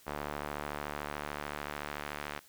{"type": "tone with band-pass filter sweep", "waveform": "sawtooth", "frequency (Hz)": 73.6, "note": "D2", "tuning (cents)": 4, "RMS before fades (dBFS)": -40, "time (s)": [0.06, 2.4], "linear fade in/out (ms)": 20, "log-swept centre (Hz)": [1000, 1800], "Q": 0.83, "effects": ["white hiss -60 dBFS RMS until 2.48 s"]}